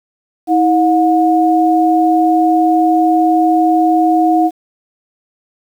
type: tone pair together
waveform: sine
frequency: 321.8 / 722 Hz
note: E4 / F#5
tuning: -42 / -43 cents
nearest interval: octave + major second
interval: 1399 cents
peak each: -11 dBFS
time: 0.47-4.51 s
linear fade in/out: 50 ms
effects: 7-bit